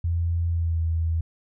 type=tone with pitch glide; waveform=sine; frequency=84.7 to 82 Hz; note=E2 to E2; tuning=+48 to -9 cents; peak=-21 dBFS; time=0.04-1.21 s; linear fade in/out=5 ms; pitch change=-57 cents; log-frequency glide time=0.5-0.8 s; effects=none